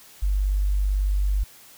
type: tone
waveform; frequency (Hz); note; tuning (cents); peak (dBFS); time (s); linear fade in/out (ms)
sine; 49; G1; 0; -19; 0.22-1.44; 10
effects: white hiss -49 dBFS RMS until 1.77 s